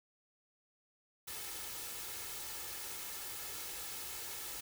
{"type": "noise with comb filter", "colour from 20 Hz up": "white", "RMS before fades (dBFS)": -44, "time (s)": [1.27, 4.61], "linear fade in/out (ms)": 10, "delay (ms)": 2.3, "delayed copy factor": 0.5, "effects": []}